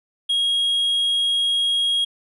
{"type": "tone", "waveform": "triangle", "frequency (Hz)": 3280, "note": "G#7", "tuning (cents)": -22, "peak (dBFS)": -16, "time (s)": [0.29, 2.05], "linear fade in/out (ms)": 10, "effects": ["resampled to 24000 Hz"]}